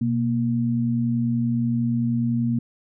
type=tone pair together; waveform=sine; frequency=124.03 / 234.4 Hz; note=B2 / A#3; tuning=+8 / +10 cents; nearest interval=major seventh; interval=1102 cents; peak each=-24 / -21 dBFS; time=0.01-2.59 s; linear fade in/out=5 ms; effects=none